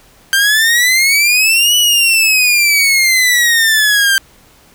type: exponential two-way sweep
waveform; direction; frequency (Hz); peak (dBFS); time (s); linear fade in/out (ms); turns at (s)
sawtooth; up then down; 1568 to 2970 to 1568; -5; 0.33-4.18; 0; 1.76
effects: pink hiss -46 dBFS RMS until 4.74 s